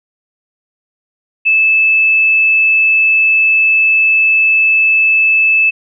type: tone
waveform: sine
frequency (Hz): 2620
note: E7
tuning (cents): -11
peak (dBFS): -7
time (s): 1.45-5.71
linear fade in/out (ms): 20
effects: none